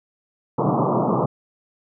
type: band-pass noise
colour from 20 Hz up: pink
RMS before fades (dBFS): -20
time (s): 0.58-1.26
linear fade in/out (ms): 5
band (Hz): 120 to 1200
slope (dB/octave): 96
effects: none